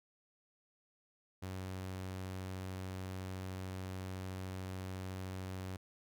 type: tone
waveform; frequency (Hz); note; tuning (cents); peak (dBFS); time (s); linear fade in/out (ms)
sawtooth; 93.7; F#2; +22; -37; 1.42-5.77; 10
effects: none